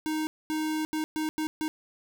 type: tone bursts at uneven times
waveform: square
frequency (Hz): 311.1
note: D#4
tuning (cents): 0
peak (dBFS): -28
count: 6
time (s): 0.06-0.27 / 0.5-0.85 / 0.93-1.04 / 1.16-1.29 / 1.38-1.47 / 1.61-1.68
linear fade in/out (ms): 0
effects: none